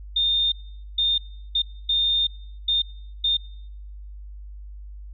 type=tone bursts at uneven times; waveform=sine; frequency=3636 Hz; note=A#7; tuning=44 cents flat; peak=-18 dBFS; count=6; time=0.16-0.52 / 0.98-1.18 / 1.55-1.62 / 1.89-2.27 / 2.68-2.82 / 3.24-3.37 s; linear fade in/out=5 ms; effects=noise-tail reverb RT60 0.9 s tail -25 dB re dry + added 50 Hz sine -36 dBFS peak until 5.13 s